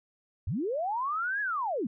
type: linear two-way sweep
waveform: sine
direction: up then down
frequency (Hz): 65.41 to 1708 to 186.1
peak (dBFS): -28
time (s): 0.47-1.87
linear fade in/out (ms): 5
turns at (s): 1.41
effects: none